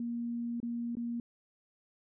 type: tone with dropouts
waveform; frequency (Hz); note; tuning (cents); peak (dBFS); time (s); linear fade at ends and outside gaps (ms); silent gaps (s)
sine; 236.1; A#3; +22; -33; 0-1.2; 2; 0.602-0.629 / 0.953-0.969
effects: none